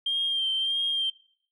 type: tone with vibrato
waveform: sine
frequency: 3181 Hz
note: G7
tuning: 25 cents sharp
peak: -23 dBFS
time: 0.06-1.1 s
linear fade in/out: 5 ms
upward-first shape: sine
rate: 1.6 Hz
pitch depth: 32 cents each way
effects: noise-tail reverb RT60 0.6 s tail -23 dB re dry + tanh soft clip ceiling -19 dBFS